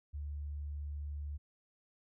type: tone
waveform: sine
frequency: 73 Hz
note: D2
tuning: 10 cents flat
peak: -38 dBFS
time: 0.13-1.38 s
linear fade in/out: 20 ms
effects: none